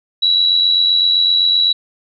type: tone with amplitude modulation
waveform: sine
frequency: 3909 Hz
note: B7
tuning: 19 cents flat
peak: -8 dBFS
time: 0.22-1.73 s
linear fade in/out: 10 ms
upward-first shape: sine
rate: 87.8 Hz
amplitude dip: 50%
effects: none